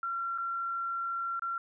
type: tone with dropouts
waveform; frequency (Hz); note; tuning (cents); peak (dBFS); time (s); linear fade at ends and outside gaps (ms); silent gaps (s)
sine; 1367; F6; -37; -31; 0.03-1.58; 2; 0.378-0.383 / 1.395-1.421
effects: none